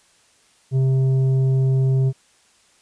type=tone with tanh clipping; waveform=triangle; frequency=132.4 Hz; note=C3; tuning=21 cents sharp; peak=-16 dBFS; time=0.71-2.13 s; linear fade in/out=50 ms; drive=11 dB; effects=white hiss -57 dBFS RMS until 2.81 s + resampled to 22050 Hz